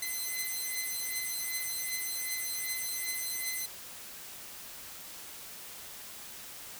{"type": "beating tone pair", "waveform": "5% pulse", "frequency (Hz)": [2039, 2041.6], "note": ["C7", "C7"], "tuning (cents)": [-45, -43], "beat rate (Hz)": 2.6, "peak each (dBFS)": [-25, -28], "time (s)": [0.02, 3.66], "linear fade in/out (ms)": 5, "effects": ["white hiss -46 dBFS RMS until 6.79 s"]}